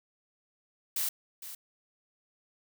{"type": "noise with echo", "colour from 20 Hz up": "blue", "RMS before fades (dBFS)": -31, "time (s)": [0.96, 1.09], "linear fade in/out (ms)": 5, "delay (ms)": 460, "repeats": 1, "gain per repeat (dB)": -12, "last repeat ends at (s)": 1.55, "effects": []}